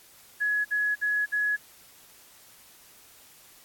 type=tone bursts; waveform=sine; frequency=1685 Hz; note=G#6; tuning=25 cents sharp; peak=-23 dBFS; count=4; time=0.4-1.568 s; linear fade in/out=20 ms; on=250 ms; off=56 ms; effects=white hiss -54 dBFS RMS until 3.64 s + AAC 64 kbps